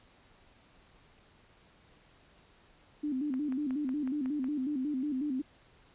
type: tone with vibrato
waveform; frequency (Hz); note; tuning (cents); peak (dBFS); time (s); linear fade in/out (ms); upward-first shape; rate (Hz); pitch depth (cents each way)
sine; 277.4; C#4; +1; -30; 3.03-5.42; 10; square; 5.5; 120
type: click train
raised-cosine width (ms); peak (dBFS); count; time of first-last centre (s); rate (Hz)
0.5; -32; 7; 3.34-4.443; 5.44
effects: pink hiss -62 dBFS RMS until 5.94 s + resampled to 8000 Hz